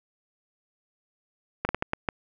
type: slowing click train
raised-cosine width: 0.5 ms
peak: -10 dBFS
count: 6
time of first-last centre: 1.65-2.088 s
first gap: 40 ms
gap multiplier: 1.4
effects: none